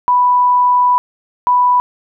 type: tone pair in turn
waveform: sine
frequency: 988 / 988 Hz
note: B5 / B5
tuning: 0 / 0 cents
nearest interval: unison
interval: 0 cents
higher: neither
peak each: -8 dBFS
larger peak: neither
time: 0.08-0.98 / 1.47-1.8 s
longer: first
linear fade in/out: 0 ms
effects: none